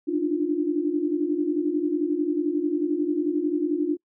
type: tone cluster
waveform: sine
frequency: 293.7 / 304.9 / 349.6 Hz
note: D4 / D#4 / F4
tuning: 0 / -35 / +2 cents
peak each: -26 dBFS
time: 0.07-3.97 s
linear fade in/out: 20 ms
effects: noise-tail reverb RT60 0.1 s tail -25 dB re dry